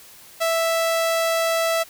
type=tone; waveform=sawtooth; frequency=659.3 Hz; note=E5; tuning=in tune; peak=-15 dBFS; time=0.4-1.84 s; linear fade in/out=20 ms; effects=white hiss -46 dBFS RMS until 1.89 s